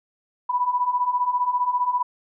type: beating tone pair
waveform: sine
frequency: 976 / 991 Hz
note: B5 / B5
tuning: -21 / +6 cents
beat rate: 15 Hz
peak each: -25 / -21 dBFS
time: 0.49-2.03 s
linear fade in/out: 10 ms
effects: none